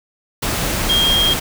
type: tone in noise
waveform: sine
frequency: 3229 Hz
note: G#7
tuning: 49 cents flat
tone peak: -13 dBFS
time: 0.89-1.34 s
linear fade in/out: 10 ms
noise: pink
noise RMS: -20 dBFS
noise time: 0.42-1.4 s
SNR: +4 dB
effects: none